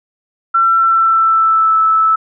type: tone with pitch glide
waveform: sine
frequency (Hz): 1349 to 1310.6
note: E6 to E6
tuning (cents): +40 to -10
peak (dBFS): -8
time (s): 0.54-2.16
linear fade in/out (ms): 10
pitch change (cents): -50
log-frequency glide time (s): 0.74-1.79
effects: none